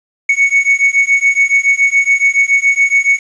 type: beating tone pair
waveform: triangle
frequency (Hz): 2217 / 2224.1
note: C#7 / C#7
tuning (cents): 0 / +5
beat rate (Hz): 7.1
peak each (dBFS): -10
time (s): 0.29-3.19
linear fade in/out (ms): 5
effects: resampled to 22050 Hz + 7-bit